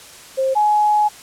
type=tone pair in turn; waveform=sine; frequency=530 / 841.3 Hz; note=C5 / G#5; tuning=+22 / +22 cents; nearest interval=minor sixth; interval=800 cents; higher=second; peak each=-15 / -12 dBFS; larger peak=second; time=0.37-0.55 / 0.55-1.09 s; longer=second; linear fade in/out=20 ms; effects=white hiss -40 dBFS RMS until 1.22 s + low-pass 10000 Hz 12 dB/octave